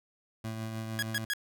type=tone with tremolo; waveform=25% pulse; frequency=111.3 Hz; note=A2; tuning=20 cents sharp; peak=-30 dBFS; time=0.44-1.25 s; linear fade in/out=5 ms; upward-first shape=triangle; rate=6.5 Hz; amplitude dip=35%
type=tone bursts; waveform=sawtooth; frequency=1661.2 Hz; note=G#6; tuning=in tune; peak=-25 dBFS; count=3; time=0.99-1.335 s; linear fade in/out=0 ms; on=35 ms; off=120 ms
effects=none